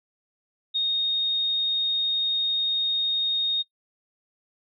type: tone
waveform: sine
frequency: 3711 Hz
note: A#7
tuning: 9 cents flat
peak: -21 dBFS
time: 0.74-3.63 s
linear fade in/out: 20 ms
effects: noise-tail reverb RT60 0.1 s tail -23 dB re dry